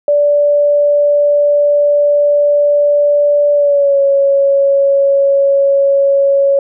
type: tone with pitch glide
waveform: sine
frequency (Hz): 582 to 555.1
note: D5 to C#5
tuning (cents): -16 to +2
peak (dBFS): -7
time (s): 0.08-6.59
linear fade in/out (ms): 2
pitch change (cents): -82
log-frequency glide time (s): 3.54-3.99
effects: none